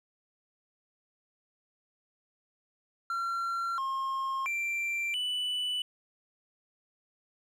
triangle tone with pitch steps, 1367 / 1071 / 2356 / 2976 Hz, F6 / C6 / D7 / F#7, -37 / +40 / +5 / +9 cents, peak -28 dBFS, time 3.1-5.82 s, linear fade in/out 2 ms, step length 680 ms, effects none

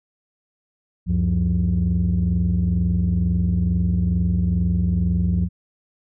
sine tone cluster, 71.5 / 93.7 / 176.4 Hz, D2 / F#2 / F3, -46 / +22 / +18 cents, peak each -20 / -21 / -19 dBFS, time 1.06-5.49 s, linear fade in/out 50 ms, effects tanh soft clip ceiling -12 dBFS

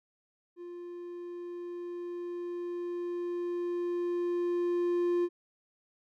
triangle tone with level ramp, 350 Hz, F4, 4 cents sharp, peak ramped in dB -39 to -23 dBFS, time 0.56-5.29 s, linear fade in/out 50 ms, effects none

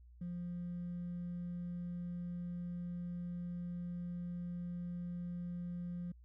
triangle tone with hard clipping, 175.3 Hz, F3, 7 cents sharp, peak -39 dBFS, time 0.21-6.12 s, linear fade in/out 5 ms, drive 2 dB, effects added 60 Hz sine -56 dBFS peak until 6.24 s

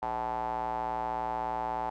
square tone with band-pass filter, 58.27 Hz, A#1, in tune, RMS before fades -33 dBFS, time 0.02-1.9 s, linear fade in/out 5 ms, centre 840 Hz, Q 7, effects none

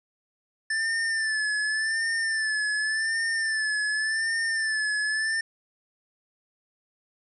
square tone with vibrato, 1760 Hz, A6, in tune, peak -25 dBFS, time 0.7-5.41 s, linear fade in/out 5 ms, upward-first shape sine, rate 0.88 Hz, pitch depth 56 cents each way, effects resampled to 24000 Hz

